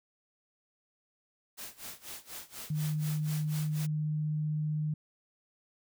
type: noise with tremolo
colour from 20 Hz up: white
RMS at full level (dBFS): -42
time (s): 1.57-3.87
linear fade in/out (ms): 20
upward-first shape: sine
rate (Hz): 4.1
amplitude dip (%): 90
type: tone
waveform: sine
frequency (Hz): 152.6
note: D#3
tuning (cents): -33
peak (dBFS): -29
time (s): 2.7-4.94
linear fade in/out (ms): 5
effects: none